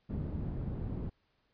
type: low-pass noise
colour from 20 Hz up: white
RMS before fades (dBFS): -37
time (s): 0.09-1.1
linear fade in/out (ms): 10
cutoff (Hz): 170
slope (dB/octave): 12
effects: pink hiss -75 dBFS RMS until 1.53 s + resampled to 11025 Hz